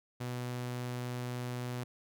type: tone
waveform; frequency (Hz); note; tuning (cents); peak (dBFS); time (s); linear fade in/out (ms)
sawtooth; 123.47; B2; 0; -32; 0.2-1.84; 10
effects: none